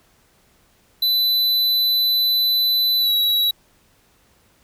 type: tone with pitch glide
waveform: square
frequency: 4000 to 3895 Hz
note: B7 to B7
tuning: +21 to -25 cents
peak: -16 dBFS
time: 1.02-3.51 s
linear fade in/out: 5 ms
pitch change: -46 cents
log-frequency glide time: 2.99-3.11 s
effects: pink hiss -58 dBFS RMS until 4.63 s